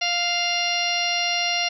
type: harmonic tone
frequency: 698.5 Hz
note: F5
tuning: in tune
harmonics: 1 / 2 / 3 / 4 / 5 / 6 / 7 / 8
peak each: -28 / -36 / -28 / -25 / -34 / -29 / -35 / -29 dBFS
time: 0.01-1.69 s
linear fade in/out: 10 ms
effects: none